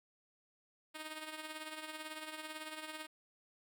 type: tone with tremolo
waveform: 5% pulse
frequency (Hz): 311.1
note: D#4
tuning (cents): 0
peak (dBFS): -30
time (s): 0.94-3.07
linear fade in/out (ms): 20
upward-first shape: triangle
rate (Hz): 18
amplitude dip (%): 65
effects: none